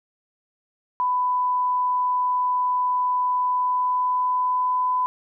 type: tone with pitch glide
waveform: sine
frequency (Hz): 997 to 1003.9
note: B5 to B5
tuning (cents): +16 to +28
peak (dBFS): -19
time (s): 1-5.06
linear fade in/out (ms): 0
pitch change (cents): +12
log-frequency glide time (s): 3.35-4.93
effects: none